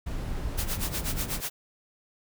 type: noise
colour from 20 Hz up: brown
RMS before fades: -32 dBFS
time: 0.06-1.41 s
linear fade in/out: 10 ms
type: noise with tremolo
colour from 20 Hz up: white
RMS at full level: -31 dBFS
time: 0.57-1.5 s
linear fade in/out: 20 ms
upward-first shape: sine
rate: 8.2 Hz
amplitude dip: 90%
effects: none